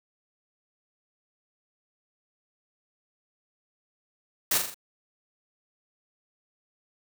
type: noise with echo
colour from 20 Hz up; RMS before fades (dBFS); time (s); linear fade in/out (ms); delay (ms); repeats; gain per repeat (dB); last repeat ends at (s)
white; -24; 4.51-4.58; 5; 41; 4; -5; 4.744
effects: none